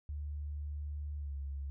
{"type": "tone with pitch glide", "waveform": "sine", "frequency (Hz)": [73.42, 69.62], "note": ["D2", "C#2"], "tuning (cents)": [0, 8], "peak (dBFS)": -37, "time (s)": [0.09, 1.7], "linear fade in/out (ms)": 0, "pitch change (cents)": -92, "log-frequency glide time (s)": [1.18, 1.35], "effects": []}